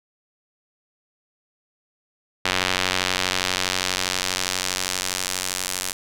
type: tone with band-pass filter sweep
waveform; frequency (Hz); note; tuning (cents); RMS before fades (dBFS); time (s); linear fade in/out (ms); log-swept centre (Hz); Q
sawtooth; 92.4; F#2; -2; -25; 2.45-5.93; 5; 3000 to 8700; 0.87
effects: none